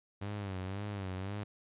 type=tone with vibrato; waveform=sawtooth; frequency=98 Hz; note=G2; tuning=in tune; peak=-33 dBFS; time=0.21-1.44 s; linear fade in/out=10 ms; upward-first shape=sine; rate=1.9 Hz; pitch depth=100 cents each way; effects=resampled to 8000 Hz